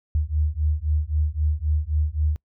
sine beating tone pair, 74.3 / 78.1 Hz, D2 / D#2, +21 / +7 cents, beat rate 3.8 Hz, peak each -23 dBFS, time 0.15-2.36 s, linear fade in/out 0 ms, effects noise-tail reverb RT60 0.1 s tail -26 dB re dry

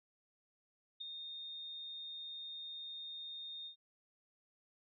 sine tone with ADSR envelope, 3671 Hz, A#7, 27 cents flat, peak -39 dBFS, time 1-3.76 s, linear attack 14 ms, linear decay 6 ms, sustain -5 dB, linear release 100 ms, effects none

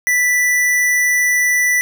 square tone, 1975.5 Hz, B6, in tune, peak -13 dBFS, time 0.07-1.81 s, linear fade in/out 0 ms, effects none

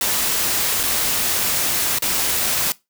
white noise with dropouts, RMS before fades -20 dBFS, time 0.01-2.72 s, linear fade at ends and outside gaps 1 ms, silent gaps 0.831-0.835 / 1.986-2.022 s, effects noise-tail reverb RT60 0.2 s tail -20 dB re dry

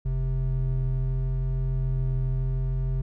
triangle tone pair together, 43.85 / 130.81 Hz, F1 / C3, +8 / 0 cents, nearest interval octave + perfect fifth, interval 1892 cents, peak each -24 dBFS, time 0.05-3.02 s, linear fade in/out 10 ms, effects none

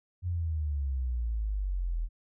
sine exponential sweep, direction down, 91.1 to 39.53 Hz, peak -28 dBFS, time 0.22-2.09 s, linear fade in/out 50 ms, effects none

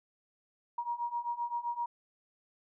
sine beating tone pair, 946 / 953.7 Hz, A#5 / A#5, +25 / +39 cents, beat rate 7.7 Hz, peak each -37 / -35 dBFS, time 0.78-1.86 s, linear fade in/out 5 ms, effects none

